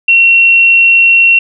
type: tone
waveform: sine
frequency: 2728 Hz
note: F7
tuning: 41 cents flat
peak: -3 dBFS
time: 0.08-1.39 s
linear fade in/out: 5 ms
effects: none